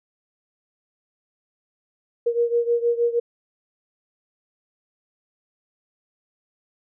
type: beating tone pair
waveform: sine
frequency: 470.3 / 476.7 Hz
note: A#4 / A#4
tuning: +15 / +39 cents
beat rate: 6.4 Hz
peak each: -20 / -23 dBFS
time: 2.26-3.2 s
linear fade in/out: 10 ms
effects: none